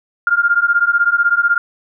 sine beating tone pair, 1396.9 / 1412.9 Hz, F6 / F6, 0 / +20 cents, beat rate 16 Hz, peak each -14 dBFS, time 0.27-1.58 s, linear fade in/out 2 ms, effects none

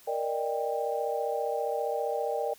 sine chord, Eb major seventh, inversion second, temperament equal with one note detuned, 466.2 / 587.3 / 622.3 / 791.3 Hz, Bb4 / D5 / Eb5 / G5, 0 / 0 / 0 / +16 cents, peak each -32 / -33 / -36 / -33 dBFS, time 0.07-2.54 s, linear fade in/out 10 ms, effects white hiss -56 dBFS RMS until 2.58 s

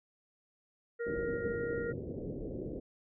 harmonic tone, 469.7 Hz, A#4, 13 cents sharp, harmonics 1 / 3 / 4, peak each -34 / -44 / -46 dBFS, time 0.99-1.93 s, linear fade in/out 20 ms
white low-pass noise, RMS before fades -40 dBFS, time 1.06-2.8 s, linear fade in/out 10 ms, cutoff 510 Hz, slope 48 dB/octave
effects none

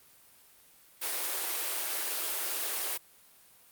white high-pass noise, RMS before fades -33 dBFS, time 1.01-2.98 s, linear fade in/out 20 ms, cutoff 320 Hz, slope 48 dB/octave, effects white hiss -59 dBFS RMS until 3.71 s + Opus 32 kbps

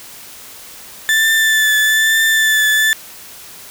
35% pulse tone with vibrato, 1760 Hz, A6, in tune, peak -9 dBFS, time 1.09-2.93 s, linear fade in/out 0 ms, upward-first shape triangle, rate 1.1 Hz, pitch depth 25 cents each way, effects white hiss -36 dBFS RMS until 3.7 s

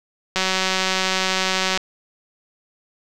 click train, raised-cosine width 0.2 ms, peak -3 dBFS, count 267, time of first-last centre 0.36-1.775 s, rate 188 Hz, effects none

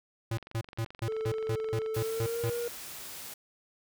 square tone bursts, 113.5 Hz, A#2, 46 cents flat, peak -30 dBFS, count 10, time 0.31-2.5 s, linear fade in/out 5 ms, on 66 ms, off 170 ms
click train, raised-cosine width 0.3 ms, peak -30 dBFS, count 36, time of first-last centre 0.34-1.862 s, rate 23 Hz
triangle tone with pitch glide, 440 to 474.3 Hz, A4 to A#4, 0 to +30 cents, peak -29 dBFS, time 1.08-2.68 s, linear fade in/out 2 ms, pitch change +130 cents, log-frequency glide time 2-2.48 s
white noise, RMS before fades -43 dBFS, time 1.94-3.34 s, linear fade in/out 5 ms
effects none

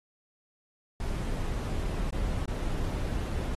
brown noise with dropouts, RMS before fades -31 dBFS, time 1-3.55 s, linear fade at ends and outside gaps 2 ms, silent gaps 2.107-2.126 / 2.457-2.479 s, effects AAC 32 kbps

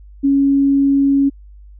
sine tone, 277.2 Hz, C#4, in tune, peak -10 dBFS, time 0.23-1.3 s, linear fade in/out 20 ms, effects added 50 Hz sine -37 dBFS peak until 1.79 s

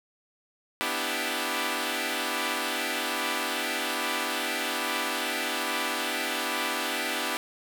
5% pulse chord, E minor seventh, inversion second, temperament equal, 246.9 / 293.7 / 329.6 / 392 Hz, B3 / D4 / E4 / G4, 0 / 0 / 0 / 0 cents, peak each -22 dBFS, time 0.81-7.37 s, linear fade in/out 0 ms, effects 8-bit

